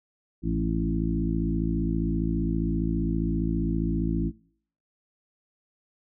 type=harmonic tone with a mistuned harmonic; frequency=55 Hz; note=A1; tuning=in tune; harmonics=1 / 2 / 3 / 4 / 5 / 6; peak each=-29 / -34 / -29 / -33 / -31 / -32 dBFS; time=0.42-4.32 s; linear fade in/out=50 ms; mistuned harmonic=3; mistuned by=+34 cents; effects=noise-tail reverb RT60 0.6 s tail -24 dB re dry